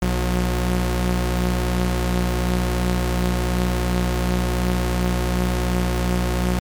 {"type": "tone pair together", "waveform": "sawtooth", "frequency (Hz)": [61, 180.22], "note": ["B1", "F#3"], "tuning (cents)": [-21, -45], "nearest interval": "octave + perfect fifth", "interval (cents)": 1876, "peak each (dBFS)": [-16, -19], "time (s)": [0.02, 6.59], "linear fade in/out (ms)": 0, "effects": ["MP3 96 kbps"]}